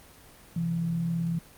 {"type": "tone pair together", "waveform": "sine", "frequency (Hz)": [129.9, 167.99], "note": ["C3", "E3"], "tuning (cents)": [-12, 33], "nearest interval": "major third", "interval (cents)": 445, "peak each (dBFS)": [-37, -26], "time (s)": [0.56, 1.39], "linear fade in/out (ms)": 5, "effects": ["pink hiss -52 dBFS RMS until 1.57 s", "Opus 24 kbps"]}